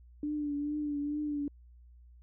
sine tone with vibrato, 293.7 Hz, D4, in tune, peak -31 dBFS, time 0.23-1.48 s, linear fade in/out 2 ms, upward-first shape triangle, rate 2.3 Hz, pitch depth 45 cents each way, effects added 60 Hz sine -53 dBFS peak until 2.22 s

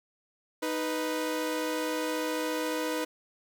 sawtooth tone pair together, 311.1 / 493.9 Hz, D#4 / B4, 0 / 0 cents, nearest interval minor sixth, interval 800 cents, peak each -28 dBFS, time 0.62-3.05 s, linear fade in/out 10 ms, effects 9-bit

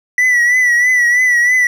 triangle tone with vibrato, 1961 Hz, B6, 13 cents flat, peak -7 dBFS, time 0.18-1.67 s, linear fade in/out 2 ms, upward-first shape triangle, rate 3.1 Hz, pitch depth 63 cents each way, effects none

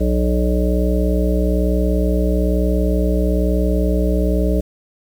harmonic tone, 61.1 Hz, B1, 18 cents flat, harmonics 1 / 3 / 5 / 7 / 9 / 10, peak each -16 / -21 / -23 / -24 / -26 / -26 dBFS, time 0-4.61 s, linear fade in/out 10 ms, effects 7-bit

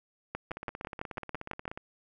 two click trains, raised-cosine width 0.5 ms, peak -24 / -19 dBFS, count 22 / 9, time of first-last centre 0.51-1.775 / 0.35-1.679 s, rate 16.6 / 6.02 Hz, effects none

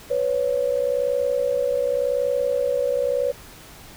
sine tone pair together, 496.9 / 557.8 Hz, B4 / C#5, +11 / +11 cents, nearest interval major second, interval 200 cents, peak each -22 dBFS, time 0.1-3.32 s, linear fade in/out 10 ms, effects pink hiss -44 dBFS RMS until 3.96 s

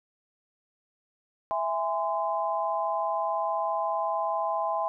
sine chord, E augmented, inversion none, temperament just, 659.3 / 824.1 / 1030.1 Hz, E5 / G#5 / B#5, 0 / -14 / -27 cents, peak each -30 dBFS, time 1.51-4.88 s, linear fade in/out 0 ms, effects none

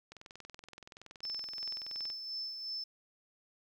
click train, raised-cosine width 0.2 ms, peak -32 dBFS, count 43, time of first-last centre 0.12-2.101 s, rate 21.2 Hz
sine tone with tremolo, 5274 Hz, E8, in tune, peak -36 dBFS, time 1.23-2.84 s, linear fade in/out 5 ms, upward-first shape sine, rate 2.8 Hz, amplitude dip 45%
effects 11-bit

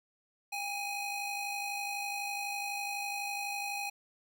35% pulse ring-modulated tone, 1660 Hz, G#6, 1 cent flat, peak -30 dBFS, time 0.52-3.9 s, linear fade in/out 10 ms, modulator 856 Hz, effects none

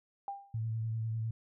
sine tone with exponential decay, 797 Hz, G5, 28 cents sharp, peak -33 dBFS, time 0.28-0.59 s, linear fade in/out 1 ms, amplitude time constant 67 ms
sine tone with vibrato, 112 Hz, A2, 31 cents sharp, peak -32 dBFS, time 0.54-1.31 s, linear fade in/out 5 ms, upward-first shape sine, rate 10 Hz, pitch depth 24 cents each way
effects none

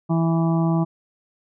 harmonic tone, 164.81 Hz, E3, in tune, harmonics 1 / 2 / 4 / 5 / 6 / 7, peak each -18 / -24 / -30 / -32 / -34 / -35 dBFS, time 0.09-0.85 s, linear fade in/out 20 ms, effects none

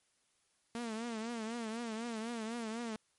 sawtooth tone with vibrato, 228 Hz, A#3, 38 cents flat, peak -34 dBFS, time 0.75-2.96 s, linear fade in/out 0 ms, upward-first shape triangle, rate 4 Hz, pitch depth 110 cents each way, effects white hiss -75 dBFS RMS until 3.18 s + MP3 48 kbps

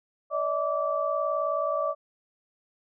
sine tone cluster, 578 / 637 / 1161 Hz, D5 / D#5 / D6, -28 / +41 / -20 cents, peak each -29 dBFS, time 0.3-1.95 s, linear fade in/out 50 ms, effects none

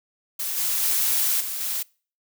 blue noise with level steps, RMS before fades -28 / -24 / -22 / -30 / -27 dBFS, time 0.39-1.83 s, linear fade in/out 10 ms, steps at 0.57 / 0.82 / 1.4 / 1.6 s, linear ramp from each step 10 ms, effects noise-tail reverb RT60 0.4 s tail -25 dB re dry

